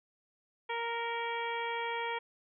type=harmonic tone with a mistuned harmonic; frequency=466.2 Hz; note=A#4; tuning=in tune; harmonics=1 / 2 / 3 / 4 / 5 / 6 / 7; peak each=-39 / -36 / -45 / -42 / -41 / -50 / -46 dBFS; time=0.69-2.19 s; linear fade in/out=10 ms; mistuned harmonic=5; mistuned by=-15 cents; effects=none